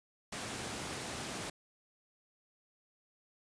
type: high-pass noise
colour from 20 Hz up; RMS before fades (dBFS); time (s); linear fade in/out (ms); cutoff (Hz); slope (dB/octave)
pink; -41; 0.32-1.5; 5; 110; 12
effects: resampled to 22050 Hz